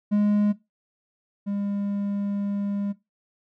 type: tone pair in turn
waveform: triangle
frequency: 207.1 / 201.6 Hz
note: G#3 / G3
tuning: -5 / +49 cents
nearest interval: unison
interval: 46 cents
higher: first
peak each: -16 / -23 dBFS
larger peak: first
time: 0.11-0.53 / 1.46-2.93 s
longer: second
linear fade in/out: 20 ms
effects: noise-tail reverb RT60 0.2 s tail -17 dB re dry